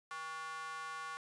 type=tone with high-pass filter; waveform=square; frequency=160 Hz; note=D#3; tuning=49 cents sharp; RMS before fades=-44 dBFS; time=0.11-1.17 s; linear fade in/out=0 ms; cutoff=1200 Hz; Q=4.6; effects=resampled to 22050 Hz